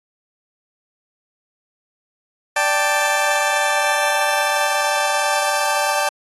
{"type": "chord", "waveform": "20% pulse", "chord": "D suspended fourth", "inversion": "none", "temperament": "just", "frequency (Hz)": [587.3, 783.1, 881], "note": ["D5", "G5", "A5"], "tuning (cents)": [0, -2, 2], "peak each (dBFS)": -16, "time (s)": [2.56, 6.09], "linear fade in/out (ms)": 5, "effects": ["AAC 32 kbps"]}